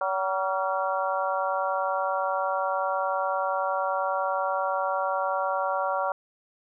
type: harmonic tone with a mistuned harmonic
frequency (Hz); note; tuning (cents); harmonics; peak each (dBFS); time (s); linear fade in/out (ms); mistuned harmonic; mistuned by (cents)
189.6; F#3; +43; 3 / 4 / 5 / 6 / 7; -29 / -30 / -31 / -32 / -32; 0.01-6.12; 2; 7; +64
effects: none